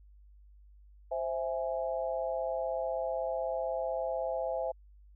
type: chord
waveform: sine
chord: C augmented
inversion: none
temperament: equal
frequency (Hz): 523.3 / 659.3 / 830.6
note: C5 / E5 / G#5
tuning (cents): 0 / 0 / 0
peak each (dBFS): -34 / -34 / -39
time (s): 1.11-4.72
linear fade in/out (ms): 10
effects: added 50 Hz sine -54 dBFS peak until 5.15 s